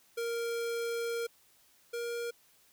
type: tone pair in turn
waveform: square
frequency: 466.2 / 471.3 Hz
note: A#4 / A#4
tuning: 0 / +19 cents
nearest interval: unison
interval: 19 cents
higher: second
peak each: -33 / -35 dBFS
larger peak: first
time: 0.17-1.27 / 1.93-2.31 s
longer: first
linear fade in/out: 10 ms
effects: white hiss -65 dBFS RMS until 2.72 s